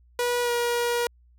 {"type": "tone with pitch glide", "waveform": "sawtooth", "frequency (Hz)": [485.3, 477.8], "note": ["B4", "A#4"], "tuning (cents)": [-30, 43], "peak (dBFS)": -19, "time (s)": [0.19, 1.07], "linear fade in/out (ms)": 2, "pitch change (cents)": -27, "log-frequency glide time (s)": [0.42, 0.51], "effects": ["added 60 Hz sine -54 dBFS peak until 1.38 s"]}